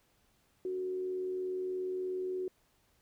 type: tone with frequency modulation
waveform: sine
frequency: 370 Hz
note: F#4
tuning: in tune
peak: -33 dBFS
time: 0.65-2.48 s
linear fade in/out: 2 ms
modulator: 83.2 Hz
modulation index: 0.23
effects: pink hiss -71 dBFS RMS until 3.01 s